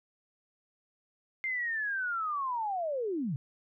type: linear sweep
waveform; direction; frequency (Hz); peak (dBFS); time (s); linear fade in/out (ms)
sine; down; 2111 to 121.3; -30; 1.44-3.36; 0
effects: none